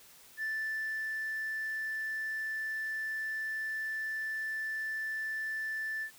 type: tone with ADSR envelope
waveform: sine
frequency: 1760 Hz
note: A6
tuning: in tune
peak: -30 dBFS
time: 0.37-6.11 s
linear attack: 57 ms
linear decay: 630 ms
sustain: -2 dB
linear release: 86 ms
effects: tanh soft clip ceiling -30 dBFS + white hiss -57 dBFS RMS until 6.18 s